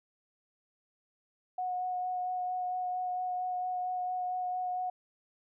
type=tone with vibrato; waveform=sine; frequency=730 Hz; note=F#5; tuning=24 cents flat; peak=-31 dBFS; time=1.58-4.9 s; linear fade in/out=5 ms; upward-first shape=sine; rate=4.4 Hz; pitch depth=12 cents each way; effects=none